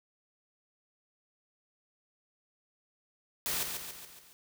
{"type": "noise with echo", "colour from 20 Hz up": "white", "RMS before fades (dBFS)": -33, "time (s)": [3.46, 3.63], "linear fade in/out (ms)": 0, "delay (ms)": 140, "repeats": 5, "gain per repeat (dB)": -5, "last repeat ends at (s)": 4.33, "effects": []}